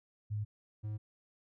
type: tone pair in turn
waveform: sine / triangle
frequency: 105.1 / 106.63 Hz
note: G#2 / G#2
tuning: +21 / +46 cents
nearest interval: unison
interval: 25 cents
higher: second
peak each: -33 / -34 dBFS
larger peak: first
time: 0.3-0.45 / 0.83-0.98 s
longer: neither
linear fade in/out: 20 ms
effects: none